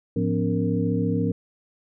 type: tone cluster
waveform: sine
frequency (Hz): 107.6 / 175 / 251.5 / 285.7 / 463.5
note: A2 / F3 / B3 / D4 / A#4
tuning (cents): -38 / +4 / +32 / -48 / -10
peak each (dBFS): -27 / -25 / -27 / -28 / -29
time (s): 0.16-1.32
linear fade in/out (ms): 5
effects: none